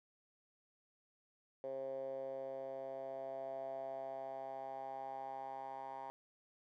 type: tone with band-pass filter sweep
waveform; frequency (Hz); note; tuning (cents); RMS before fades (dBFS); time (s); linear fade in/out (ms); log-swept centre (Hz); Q
10% pulse; 133.9; C3; +40; -45; 1.64-6.1; 0; 520 to 900; 6.1
effects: none